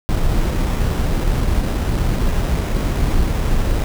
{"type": "noise with sample-and-hold", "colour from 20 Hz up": "brown", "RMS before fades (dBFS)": -17, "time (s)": [0.09, 3.84], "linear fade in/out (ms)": 0, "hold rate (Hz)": 4410, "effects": []}